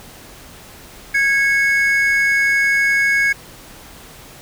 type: tone pair together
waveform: triangle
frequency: 1648.1 / 2200 Hz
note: G#6 / C#7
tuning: -14 / -14 cents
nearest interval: perfect fourth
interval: 500 cents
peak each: -14 dBFS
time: 1.14-3.33 s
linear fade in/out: 10 ms
effects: pink hiss -40 dBFS RMS until 4.41 s